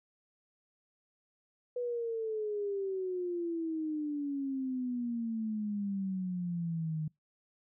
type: exponential sweep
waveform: sine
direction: down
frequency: 494.1 to 153.4 Hz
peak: -32 dBFS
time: 1.76-7.08 s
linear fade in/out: 5 ms
effects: noise-tail reverb RT60 0.2 s tail -26 dB re dry